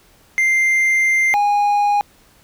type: tone pair in turn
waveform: triangle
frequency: 2093 / 821.1 Hz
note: C7 / G#5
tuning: 0 / -20 cents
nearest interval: octave + major third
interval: 1620 cents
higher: first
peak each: -11 dBFS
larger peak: neither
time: 0.38-1.34 / 1.34-2.01 s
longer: first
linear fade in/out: 0 ms
effects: pink hiss -52 dBFS RMS until 2.43 s